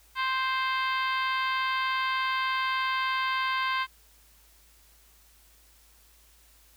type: harmonic tone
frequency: 523.3 Hz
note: C5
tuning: in tune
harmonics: 2 / 3 / 4 / 5 / 6 / 7 / 8 / 9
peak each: -28 / -32 / -34 / -38 / -38 / -41 / -45 / -45 dBFS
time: 0.15-3.87 s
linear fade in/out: 50 ms
effects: added 54 Hz sine -60 dBFS peak until 6.76 s + white hiss -60 dBFS RMS until 6.76 s